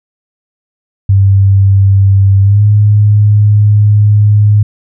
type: tone with pitch glide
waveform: sine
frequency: 98 to 104.43 Hz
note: G2 to G#2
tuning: 0 to +10 cents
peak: -3 dBFS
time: 1.09-4.63 s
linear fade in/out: 5 ms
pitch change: +110 cents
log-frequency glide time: 2.42-2.63 s
effects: none